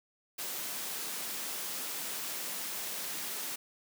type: high-pass noise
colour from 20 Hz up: white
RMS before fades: -38 dBFS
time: 0.38-3.56 s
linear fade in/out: 10 ms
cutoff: 160 Hz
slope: 24 dB/octave
effects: none